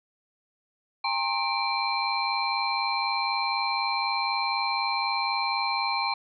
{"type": "tone cluster", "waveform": "sine", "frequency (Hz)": [807, 911, 1072, 2347, 4138], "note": ["G#5", "A#5", "C6", "D7", "C8"], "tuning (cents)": [-50, -40, 42, -2, -20], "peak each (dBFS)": -31, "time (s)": [1.04, 6.14], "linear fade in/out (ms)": 5, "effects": []}